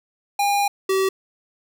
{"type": "tone pair in turn", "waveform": "square", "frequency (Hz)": [810, 383.4], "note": ["G#5", "G4"], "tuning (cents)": [-43, -38], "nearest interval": "octave + minor second", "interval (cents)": 1295, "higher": "first", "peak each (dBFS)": -18, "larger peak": "neither", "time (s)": [[0.39, 0.68], [0.89, 1.09]], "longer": "first", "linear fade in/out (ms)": 5, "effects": []}